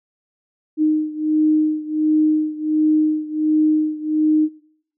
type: beating tone pair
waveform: sine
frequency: 308 / 309.4 Hz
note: D#4 / D#4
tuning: -17 / -10 cents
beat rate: 1.4 Hz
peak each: -17 / -20 dBFS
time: 0.77-4.49 s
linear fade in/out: 50 ms
effects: noise-tail reverb RT60 0.8 s tail -22 dB re dry